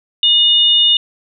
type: tone pair together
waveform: sine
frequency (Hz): 2900 / 3610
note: F#7 / A7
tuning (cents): -35 / +44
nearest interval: major third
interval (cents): 379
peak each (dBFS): -11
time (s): 0.23-0.97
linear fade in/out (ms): 2
effects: none